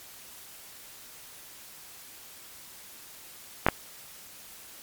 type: clicks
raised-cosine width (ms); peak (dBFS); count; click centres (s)
0.5; -4; 2; 3.665 / 3.686
effects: white hiss -48 dBFS RMS until 4.82 s + MP3 96 kbps